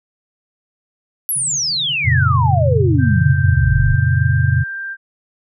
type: exponential sweep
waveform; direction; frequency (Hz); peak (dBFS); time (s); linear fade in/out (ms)
sine; down; 11790 to 32.52; -16; 1.29-3.95; 0
type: band-pass noise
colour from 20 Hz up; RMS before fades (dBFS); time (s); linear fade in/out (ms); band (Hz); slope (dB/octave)
pink; -34; 1.35-2.66; 20; 130 to 160; 96
type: chord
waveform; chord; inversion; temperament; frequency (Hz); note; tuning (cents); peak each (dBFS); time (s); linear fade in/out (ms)
sine; F# major; none; equal with one note detuned; 90.39 / 116.54 / 138.59; F#2 / A#2 / C#3; -40 / 0 / 0; -16; 2.04-4.64; 20
type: tone with pitch glide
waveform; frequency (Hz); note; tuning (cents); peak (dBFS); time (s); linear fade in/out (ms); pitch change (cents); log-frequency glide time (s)
sine; 1568 to 1581.6; G6 to G6; 0 to +15; -23; 2.98-4.97; 50; +15; 3.75-4.25
effects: none